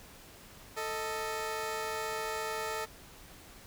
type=tone pair together; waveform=15% pulse; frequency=442.2 / 626.2 Hz; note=A4 / D#5; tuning=+9 / +11 cents; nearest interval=tritone; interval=602 cents; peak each=-29 / -33 dBFS; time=0.76-2.86 s; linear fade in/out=20 ms; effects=pink hiss -53 dBFS RMS until 3.66 s